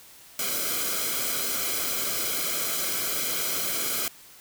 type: noise with comb filter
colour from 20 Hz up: white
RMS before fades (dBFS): -28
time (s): 0.39-4.08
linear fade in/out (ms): 2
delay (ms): 1.1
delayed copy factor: -0.75
effects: white hiss -50 dBFS RMS until 4.4 s